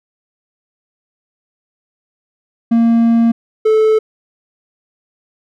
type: tone pair in turn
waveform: triangle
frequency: 231 / 436.1 Hz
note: A#3 / A4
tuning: -16 / -15 cents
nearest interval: major seventh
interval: 1101 cents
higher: second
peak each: -6 dBFS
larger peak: neither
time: 2.71-3.32 / 3.65-3.99 s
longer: first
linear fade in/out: 10 ms
effects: none